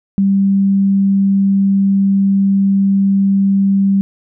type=tone; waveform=sine; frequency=196.2 Hz; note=G3; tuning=2 cents sharp; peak=-9 dBFS; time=0.18-4.01 s; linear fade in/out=0 ms; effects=none